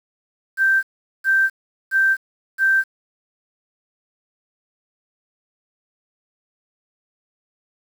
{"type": "tone bursts", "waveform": "sine", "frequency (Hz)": 1565, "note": "G6", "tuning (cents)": -3, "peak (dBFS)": -13, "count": 4, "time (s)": [0.57, 2.84], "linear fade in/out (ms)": 50, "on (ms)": 260, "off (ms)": 410, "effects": ["7-bit"]}